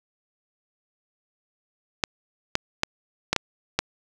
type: clicks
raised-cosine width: 0.2 ms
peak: -3 dBFS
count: 6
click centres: 2.038 / 2.554 / 2.834 / 3.33 / 3.363 / 3.79 s
effects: 7-bit